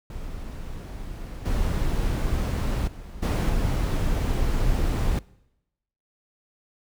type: noise with level steps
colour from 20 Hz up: brown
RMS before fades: -35 / -24 / -39 / -21 / -23 dBFS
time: 0.1-5.19 s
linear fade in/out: 2 ms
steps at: 1.45 / 2.87 / 3.22 / 3.49 s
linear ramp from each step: 10 ms
effects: noise-tail reverb RT60 0.9 s tail -23 dB re dry